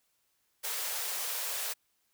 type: high-pass noise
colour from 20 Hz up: white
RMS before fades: -35 dBFS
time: 0.63-1.74 s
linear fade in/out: 20 ms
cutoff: 420 Hz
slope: 96 dB/octave
effects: white hiss -75 dBFS RMS until 2.13 s